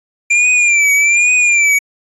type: tone with vibrato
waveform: square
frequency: 2374 Hz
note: D7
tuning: 18 cents sharp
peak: -9 dBFS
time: 0.3-1.79 s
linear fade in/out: 10 ms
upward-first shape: triangle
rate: 1.2 Hz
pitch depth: 91 cents each way
effects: resampled to 24000 Hz